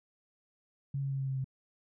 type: tone with pitch steps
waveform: sine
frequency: 138.59 / 137.32 / 136.05 / 134.8 / 133.56 / 132.33 Hz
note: C#3 / C#3 / C#3 / C#3 / C3 / C3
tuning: 0 / -16 / -32 / -48 / +36 / +20 cents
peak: -31 dBFS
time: 0.94-1.444 s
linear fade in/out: 5 ms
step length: 84 ms
effects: none